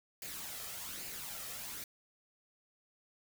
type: noise with flanger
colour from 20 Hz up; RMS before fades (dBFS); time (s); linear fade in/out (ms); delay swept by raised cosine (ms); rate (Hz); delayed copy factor
white; -44; 0.22-1.84; 2; 0.42 to 1.62; 1.2; +0.5
effects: none